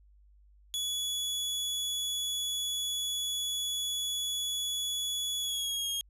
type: tone with pitch glide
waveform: sawtooth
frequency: 3396 to 3260 Hz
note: G#7 to G#7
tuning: +38 to -33 cents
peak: -28 dBFS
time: 0.74-6.01 s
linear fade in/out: 0 ms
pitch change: -71 cents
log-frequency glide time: 5.39-5.89 s
effects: added 50 Hz sine -57 dBFS peak until 6.09 s + resampled to 32000 Hz